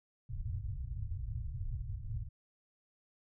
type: low-pass noise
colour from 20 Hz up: white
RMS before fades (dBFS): -39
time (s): 0.29-2.29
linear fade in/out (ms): 10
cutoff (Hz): 120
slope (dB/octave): 48
effects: none